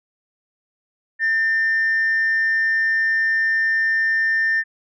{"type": "tone with amplitude modulation", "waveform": "sine", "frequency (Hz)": 1800, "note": "A6", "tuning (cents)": 39, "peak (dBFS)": -13, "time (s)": [1.19, 4.64], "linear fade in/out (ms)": 50, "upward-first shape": "sine", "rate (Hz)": 209, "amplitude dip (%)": 35, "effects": ["tanh soft clip ceiling -13 dBFS"]}